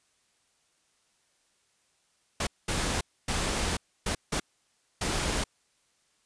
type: noise bursts at uneven times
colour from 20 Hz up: pink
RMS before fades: -29 dBFS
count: 6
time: 2.4-2.47 / 2.68-3.01 / 3.28-3.77 / 4.06-4.15 / 4.32-4.4 / 5.01-5.44 s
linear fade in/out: 5 ms
effects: white hiss -70 dBFS RMS until 6.25 s + resampled to 22050 Hz